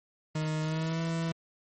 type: tone with pitch glide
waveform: 40% pulse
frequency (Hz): 155.56 to 164.81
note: D#3 to E3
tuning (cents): 0 to 0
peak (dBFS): -28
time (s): 0.35-1.32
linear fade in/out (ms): 5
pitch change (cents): +100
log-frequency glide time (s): 0.63-1.01
effects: MP3 32 kbps